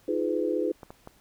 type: chord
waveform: sine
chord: F half-diminished seventh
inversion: third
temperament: just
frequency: 314.3 / 349.2 / 419.1 / 502.9 Hz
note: Eb4 / F4 / Ab4 / Cb5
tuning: +18 / 0 / +16 / +31 cents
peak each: -30 dBFS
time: 0.08-0.72 s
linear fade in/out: 5 ms
type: clicks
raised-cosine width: 1 ms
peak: -27 dBFS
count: 3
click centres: 0.832 / 0.905 / 1.074 s
effects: pink hiss -61 dBFS RMS until 1.2 s

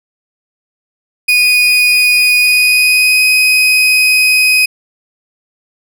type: tone with pitch glide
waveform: 35% pulse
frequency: 2474 to 2511 Hz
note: D#7 to D#7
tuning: -10 to +15 cents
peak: -5 dBFS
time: 1.28-4.66 s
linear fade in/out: 10 ms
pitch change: +25 cents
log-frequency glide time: 2.36-3.25 s
effects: none

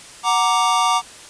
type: chord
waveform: square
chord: Gb augmented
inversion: none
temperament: equal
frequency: 740 / 932.3 / 1174.7 Hz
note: Gb5 / Bb5 / D6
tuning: 0 / 0 / 0 cents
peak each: -22 / -20 / -19 dBFS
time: 0.23-1.02 s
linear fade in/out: 50 ms
effects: white hiss -40 dBFS RMS until 1.29 s + resampled to 22050 Hz

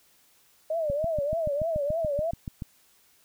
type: tone with vibrato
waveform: sine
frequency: 614 Hz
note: D#5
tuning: 23 cents flat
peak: -25 dBFS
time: 0.7-2.31 s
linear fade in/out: 5 ms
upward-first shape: triangle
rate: 3.3 Hz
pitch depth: 180 cents each way
type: click train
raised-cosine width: 5 ms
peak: -21 dBFS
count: 13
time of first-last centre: 0.9-2.622 s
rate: 6.97 Hz
effects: white hiss -62 dBFS RMS until 3.24 s

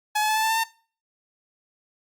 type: tone with pitch steps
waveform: sawtooth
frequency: 847 / 856.3 / 865.8 / 875.4 / 885 / 894.8 / 904.7 Hz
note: G#5 / A5 / A5 / A5 / A5 / A5 / A5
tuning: +34 / -47 / -28 / -9 / +10 / +29 / +48 cents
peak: -17 dBFS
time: 0.15-0.64 s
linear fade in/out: 10 ms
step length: 70 ms
effects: noise-tail reverb RT60 0.4 s tail -20 dB re dry + Opus 48 kbps

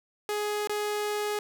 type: tone with dropouts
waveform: sawtooth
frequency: 417.7 Hz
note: G#4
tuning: 10 cents sharp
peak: -24 dBFS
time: 0.29-1.39 s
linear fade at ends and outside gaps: 1 ms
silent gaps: 0.673-0.695 s
effects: none

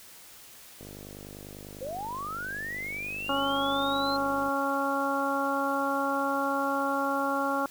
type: click train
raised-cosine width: 2 ms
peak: -31 dBFS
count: 185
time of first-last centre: 0.81-4.483 s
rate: 50.1 Hz
type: linear sweep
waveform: sine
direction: up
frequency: 493.3 to 4179 Hz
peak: -33 dBFS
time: 1.81-4.17 s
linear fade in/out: 10 ms
type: harmonic tone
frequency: 276.6 Hz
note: C#4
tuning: 4 cents flat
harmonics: 1 / 2 / 3 / 4 / 5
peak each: -32 / -32 / -32 / -32 / -32 dBFS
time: 3.29-7.66 s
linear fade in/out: 2 ms
effects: white hiss -50 dBFS RMS until 7.7 s

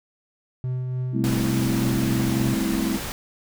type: tone with tremolo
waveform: triangle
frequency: 127.2 Hz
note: C3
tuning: 48 cents flat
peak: -21 dBFS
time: 0.64-2.54 s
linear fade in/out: 0 ms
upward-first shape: triangle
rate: 3.4 Hz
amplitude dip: 30%
type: chord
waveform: sine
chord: A minor seventh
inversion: third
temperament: equal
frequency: 196 / 220 / 261.6 / 329.6 Hz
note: G3 / A3 / C4 / E4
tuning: 0 / 0 / 0 / 0 cents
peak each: -27 dBFS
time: 1.12-3 s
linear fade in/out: 50 ms
type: noise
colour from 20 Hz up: pink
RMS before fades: -31 dBFS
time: 1.24-3.12 s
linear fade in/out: 0 ms
effects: none

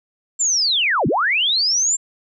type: linear two-way sweep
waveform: sine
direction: down then up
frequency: 7459 to 109.6 to 7459 Hz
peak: -15 dBFS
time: 0.39-1.97 s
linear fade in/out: 20 ms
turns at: 1.07 s
effects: none

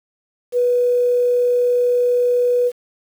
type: tone with quantisation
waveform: sine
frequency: 489.6 Hz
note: B4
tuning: 15 cents flat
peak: -13 dBFS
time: 0.52-2.72 s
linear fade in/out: 50 ms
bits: 7
effects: none

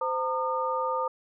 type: tone cluster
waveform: sine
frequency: 516 / 913 / 1215 Hz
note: C5 / A#5 / D#6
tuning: -24 / -36 / -42 cents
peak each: -30 dBFS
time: 0.01-1.08 s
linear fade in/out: 5 ms
effects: none

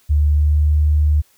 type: tone with pitch glide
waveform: sine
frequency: 74.1 to 75.09 Hz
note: D2 to D2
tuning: +16 to +39 cents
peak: -11 dBFS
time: 0.09-1.22 s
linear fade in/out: 20 ms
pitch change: +23 cents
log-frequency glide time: 0.34-0.55 s
effects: white hiss -56 dBFS RMS until 1.37 s

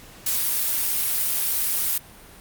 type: noise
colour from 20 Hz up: blue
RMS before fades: -23 dBFS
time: 0.26-1.98 s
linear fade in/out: 5 ms
effects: pink hiss -46 dBFS RMS until 2.4 s + Opus 48 kbps

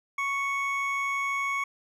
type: tone pair together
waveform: triangle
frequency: 1108.7 / 2217 Hz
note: C#6 / C#7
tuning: 0 / 0 cents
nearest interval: octave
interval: 1200 cents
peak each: -28 / -27 dBFS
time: 0.18-1.64 s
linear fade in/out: 5 ms
effects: none

